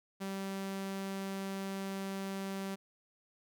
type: tone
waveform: sawtooth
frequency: 194.3 Hz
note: G3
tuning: 15 cents flat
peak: -33 dBFS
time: 0.2-2.76 s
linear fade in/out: 20 ms
effects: none